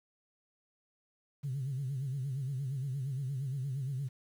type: tone with vibrato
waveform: sine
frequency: 134.4 Hz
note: C3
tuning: 47 cents sharp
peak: -32 dBFS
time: 1.43-4.09 s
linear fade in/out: 20 ms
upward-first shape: sine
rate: 8.6 Hz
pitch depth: 120 cents each way
effects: tanh soft clip ceiling -29 dBFS + 10-bit